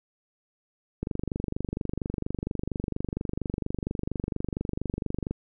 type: click train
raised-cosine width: 3 ms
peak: -16 dBFS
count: 105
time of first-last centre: 1.03-5.31 s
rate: 24.3 Hz
effects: none